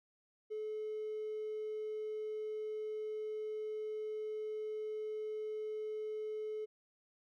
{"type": "tone with hard clipping", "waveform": "triangle", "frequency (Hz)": 430, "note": "A4", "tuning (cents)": -40, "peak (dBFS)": -38, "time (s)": [0.5, 6.66], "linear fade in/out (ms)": 20, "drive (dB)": 3, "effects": []}